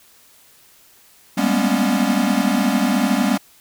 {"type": "tone cluster", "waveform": "square", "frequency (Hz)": [195.2, 208.9, 237.7, 248.5, 278.3], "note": ["G3", "G#3", "A#3", "B3", "C#4"], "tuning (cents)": [-7, 10, 34, 11, 7], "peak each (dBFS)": -23, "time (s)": [1.37, 3.38], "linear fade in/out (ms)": 10, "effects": ["white hiss -51 dBFS RMS until 3.6 s"]}